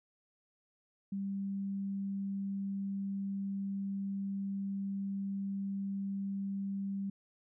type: tone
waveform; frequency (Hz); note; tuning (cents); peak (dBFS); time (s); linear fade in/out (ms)
sine; 196.8; G3; +7; -34; 1.12-7.1; 5
effects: none